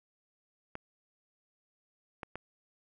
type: clicks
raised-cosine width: 0.5 ms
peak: -24 dBFS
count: 3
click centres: 0.754 / 2.232 / 2.356 s
effects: none